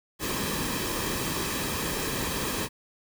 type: noise with comb filter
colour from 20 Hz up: pink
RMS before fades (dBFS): -30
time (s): 0.19-2.69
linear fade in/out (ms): 50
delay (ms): 1.4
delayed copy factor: -0.55
effects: none